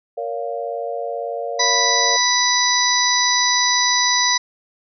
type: chord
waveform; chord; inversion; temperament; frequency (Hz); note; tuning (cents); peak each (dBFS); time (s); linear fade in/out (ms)
sine; Bb minor; none; equal with one note detuned; 466.2 / 564.4 / 698.5; Bb4 / Db5 / F5; 0 / +31 / 0; -27; 0.17-2.17; 10
type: harmonic tone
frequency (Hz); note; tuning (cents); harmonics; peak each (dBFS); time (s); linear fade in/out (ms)
986; B5; -3; 1 / 2 / 4 / 5 / 6; -21 / -21 / -21 / -21 / -21; 1.59-4.38; 10
effects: none

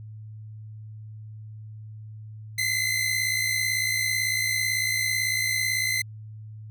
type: tone pair together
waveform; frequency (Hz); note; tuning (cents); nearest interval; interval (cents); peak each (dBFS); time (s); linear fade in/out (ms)
sawtooth; 2026 / 2084; B6 / C7; +44 / -7; unison; 49; -23; 2.58-6.02; 5
effects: added 108 Hz sine -38 dBFS peak until 6.7 s

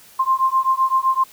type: beating tone pair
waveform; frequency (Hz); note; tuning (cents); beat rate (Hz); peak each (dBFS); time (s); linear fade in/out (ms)
sine; 1050 / 1057.8; C6 / C6; +6 / +19; 7.8; -18; 0.19-1.24; 10
effects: white hiss -47 dBFS RMS until 1.32 s

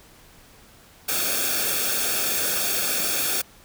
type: noise with comb filter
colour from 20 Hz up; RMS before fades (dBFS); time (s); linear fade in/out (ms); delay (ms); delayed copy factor
white; -24; 1.08-3.42; 10; 1; -0.7
effects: pink hiss -51 dBFS RMS until 3.64 s

